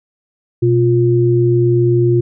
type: tone pair together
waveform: sine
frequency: 123.47 / 351.2 Hz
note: B2 / F4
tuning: 0 / +10 cents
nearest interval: octave + tritone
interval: 1810 cents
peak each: -12 dBFS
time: 0.62-2.21 s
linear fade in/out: 10 ms
effects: none